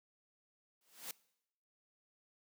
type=noise with exponential growth; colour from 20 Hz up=white; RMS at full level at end=-41 dBFS; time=0.81-1.11 s; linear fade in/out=2 ms; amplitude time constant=65 ms; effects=noise-tail reverb RT60 0.8 s tail -22 dB re dry + high-pass 200 Hz 12 dB/octave